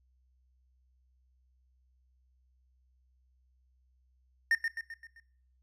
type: tone with echo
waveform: triangle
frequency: 1825 Hz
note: A#6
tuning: 37 cents flat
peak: -21 dBFS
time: 4.51-4.55 s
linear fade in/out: 2 ms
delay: 130 ms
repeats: 5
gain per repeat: -6 dB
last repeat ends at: 5.2 s
effects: noise-tail reverb RT60 0.6 s tail -19 dB re dry + added 63 Hz sine -66 dBFS peak until 5.62 s